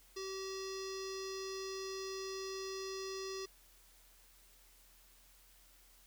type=tone with low-pass filter; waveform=square; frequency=383.9 Hz; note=G4; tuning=36 cents flat; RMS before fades=-43 dBFS; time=0.16-3.46 s; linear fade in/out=10 ms; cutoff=5400 Hz; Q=8.5; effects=added 42 Hz sine -66 dBFS peak until 6.06 s + white hiss -65 dBFS RMS until 6.06 s